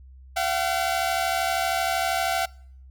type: tone pair together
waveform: sawtooth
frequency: 685 / 757.8 Hz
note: F5 / F#5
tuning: -34 / +41 cents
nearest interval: major second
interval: 175 cents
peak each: -22 dBFS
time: 0.36-2.46 s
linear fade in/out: 10 ms
effects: noise-tail reverb RT60 0.6 s tail -24 dB re dry + added 65 Hz sine -44 dBFS peak until 2.9 s